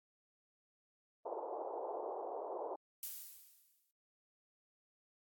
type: band-pass noise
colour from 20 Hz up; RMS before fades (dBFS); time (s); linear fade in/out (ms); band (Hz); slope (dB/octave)
pink; -43; 1.25-2.76; 10; 380 to 940; 48
type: noise with exponential decay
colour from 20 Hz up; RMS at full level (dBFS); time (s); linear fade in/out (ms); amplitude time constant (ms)
violet; -40; 3.03-3.91; 0; 190
effects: AAC 64 kbps